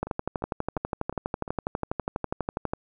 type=two click trains; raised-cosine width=1 ms; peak=-22 / -13 dBFS; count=5 / 34; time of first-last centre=0.07-1.478 / 0.03-2.735 s; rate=2.84 / 12.2 Hz; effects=none